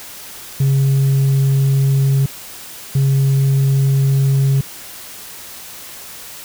sine tone pair in turn, 136.4 / 136.4 Hz, C#3 / C#3, -28 / -28 cents, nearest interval unison, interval 0 cents, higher neither, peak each -8 dBFS, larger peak neither, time 0.6-2.26 / 2.95-4.61 s, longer neither, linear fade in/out 5 ms, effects tanh soft clip ceiling -10 dBFS + white hiss -34 dBFS RMS until 6.44 s

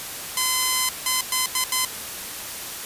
5% pulse tone bursts at uneven times, 1025 Hz, C6, 36 cents flat, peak -8 dBFS, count 5, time 0.37-0.89 / 1.06-1.21 / 1.32-1.46 / 1.55-1.64 / 1.72-1.85 s, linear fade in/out 2 ms, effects white hiss -33 dBFS RMS until 2.85 s + resampled to 32000 Hz

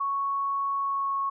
sine tone with pitch glide, 1108.7 to 1100.4 Hz, C#6 to C#6, 0 to -13 cents, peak -25 dBFS, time 0-1.3 s, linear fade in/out 10 ms, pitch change -13 cents, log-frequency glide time 0.76-1.19 s, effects none

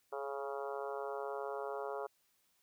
harmonic tone with a mistuned harmonic, 138.59 Hz, C#3, in tune, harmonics 3 / 4 / 5 / 6 / 7 / 8 / 9 / 10, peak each -42 / -44 / -46 / -48 / -49 / -50 / -51 / -52 dBFS, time 0.12-2.07 s, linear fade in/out 10 ms, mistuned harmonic 3, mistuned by +19 cents, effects white hiss -75 dBFS RMS until 2.62 s

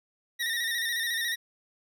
25% pulse tone with vibrato, 1863 Hz, A#6, 2 cents flat, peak -24 dBFS, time 0.39-1.36 s, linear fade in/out 20 ms, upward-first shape square, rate 14 Hz, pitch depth 45 cents each way, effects none

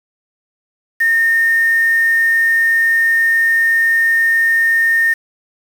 sine tone with quantisation, 1827 Hz, A#6, 35 cents flat, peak -10 dBFS, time 1-5.14 s, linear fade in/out 10 ms, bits 5, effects none

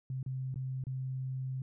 sine tone with dropouts, 130.81 Hz, C3, in tune, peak -34 dBFS, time 0.1-1.62 s, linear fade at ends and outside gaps 2 ms, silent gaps 0.229-0.262 / 0.543-0.558 / 0.839-0.868 s, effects none

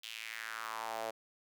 sawtooth tone with high-pass filter sweep, 112.1 Hz, A2, 33 cents sharp, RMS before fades -42 dBFS, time 0.03-1.11 s, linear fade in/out 10 ms, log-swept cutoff 3200 to 580 Hz, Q 3.2, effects none

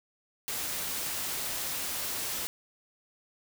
white noise, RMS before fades -34 dBFS, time 0.48-2.47 s, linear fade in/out 0 ms, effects none

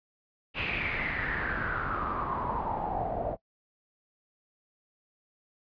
pink noise with low-pass filter sweep, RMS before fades -32 dBFS, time 0.54-3.37 s, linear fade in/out 50 ms, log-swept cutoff 2700 to 630 Hz, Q 7.4, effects noise-tail reverb RT60 0.1 s tail -23 dB re dry + resampled to 11025 Hz

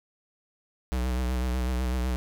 square tone with vibrato, 62.6 Hz, B1, 24 cents sharp, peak -26 dBFS, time 0.92-2.16 s, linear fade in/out 0 ms, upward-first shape sine, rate 8 Hz, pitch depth 50 cents each way, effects none

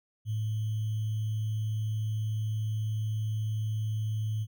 sine tone with sample-and-hold, 108.3 Hz, A2, 27 cents flat, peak -28 dBFS, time 0.25-4.47 s, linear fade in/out 50 ms, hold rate 3150 Hz, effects none

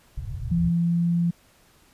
white low-pass noise, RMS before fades -31 dBFS, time 0.17-0.71 s, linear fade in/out 5 ms, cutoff 140 Hz, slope 96 dB/octave
sine tone with pitch glide, 169.8 to 171.28 Hz, F3 to F3, -48 to -33 cents, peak -19 dBFS, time 0.51-1.31 s, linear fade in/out 10 ms, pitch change +15 cents, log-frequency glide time 0.66-1.1 s
effects pink hiss -58 dBFS RMS until 1.93 s + resampled to 32000 Hz

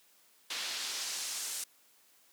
pink noise with band-pass filter sweep, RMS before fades -38 dBFS, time 0.5-1.64 s, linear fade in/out 5 ms, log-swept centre 3600 to 8500 Hz, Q 1.1, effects white hiss -65 dBFS RMS until 2.32 s + high-pass 200 Hz 12 dB/octave

